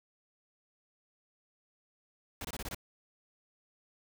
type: noise bursts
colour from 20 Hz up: pink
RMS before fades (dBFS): -40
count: 6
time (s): 2.41-2.747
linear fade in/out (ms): 2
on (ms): 37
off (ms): 23
effects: none